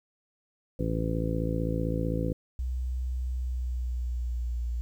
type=harmonic tone; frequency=55.6 Hz; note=A1; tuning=19 cents sharp; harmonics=1 / 2 / 3 / 4 / 5 / 6 / 7 / 8 / 9; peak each=-32 / -33 / -32 / -41 / -34 / -39 / -41 / -44 / -35 dBFS; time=0.79-2.33 s; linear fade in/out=5 ms
type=tone with pitch glide; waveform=sine; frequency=62.8 to 59.28 Hz; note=B1 to A#1; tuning=+30 to +30 cents; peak=-28 dBFS; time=2.59-4.81 s; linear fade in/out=0 ms; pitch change=-100 cents; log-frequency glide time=3.32-4.63 s
effects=10-bit